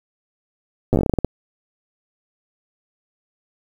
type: slowing click train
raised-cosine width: 2 ms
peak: -4 dBFS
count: 13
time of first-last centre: 0.93-1.247 s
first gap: 8 ms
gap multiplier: 1.2
effects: 7-bit